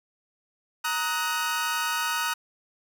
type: chord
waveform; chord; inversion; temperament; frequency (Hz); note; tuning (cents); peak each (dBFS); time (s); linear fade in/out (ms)
sawtooth; D# minor; second; equal with one note detuned; 932.3 / 1262.6 / 1480; A#5 / D#6 / F#6; 0 / +25 / 0; -27 / -26 / -26; 0.84-2.34; 10
effects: none